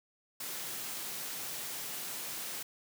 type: high-pass noise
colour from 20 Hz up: white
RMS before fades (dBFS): -40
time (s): 0.4-2.63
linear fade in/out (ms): 5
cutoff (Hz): 110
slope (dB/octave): 48
effects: none